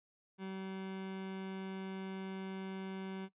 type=tone; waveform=30% pulse; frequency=190.9 Hz; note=G3; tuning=46 cents flat; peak=-38 dBFS; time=0.38-3.29 s; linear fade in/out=50 ms; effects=noise-tail reverb RT60 0.1 s tail -17 dB re dry + resampled to 8000 Hz